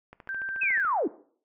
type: click train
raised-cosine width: 0.5 ms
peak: -30 dBFS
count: 11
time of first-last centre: 0.13-0.849 s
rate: 13.9 Hz
type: tone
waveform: sine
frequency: 1568 Hz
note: G6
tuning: in tune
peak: -30 dBFS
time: 0.29-0.8 s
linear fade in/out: 0 ms
type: linear sweep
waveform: sine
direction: down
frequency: 2624 to 236 Hz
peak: -23 dBFS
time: 0.61-1.08 s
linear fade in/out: 10 ms
effects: noise-tail reverb RT60 0.5 s tail -17 dB re dry